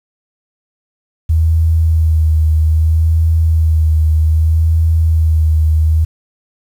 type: tone with vibrato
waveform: sine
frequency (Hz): 79.7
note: D#2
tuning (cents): +42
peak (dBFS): -8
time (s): 1.29-6.05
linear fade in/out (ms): 10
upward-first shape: sine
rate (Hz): 0.63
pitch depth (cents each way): 31
effects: 7-bit